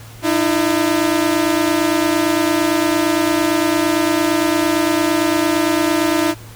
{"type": "tone pair together", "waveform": "sawtooth", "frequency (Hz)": [305.5, 334.3], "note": ["D#4", "E4"], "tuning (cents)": [-32, 24], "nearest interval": "major second", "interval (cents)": 156, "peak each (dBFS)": -13, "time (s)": [0.22, 6.35], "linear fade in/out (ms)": 50, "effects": ["added 111 Hz sine -36 dBFS peak until 6.55 s", "pink hiss -41 dBFS RMS until 6.55 s"]}